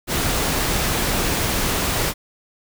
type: noise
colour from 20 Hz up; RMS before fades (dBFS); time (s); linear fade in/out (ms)
pink; -21; 0.07-2.14; 50
effects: none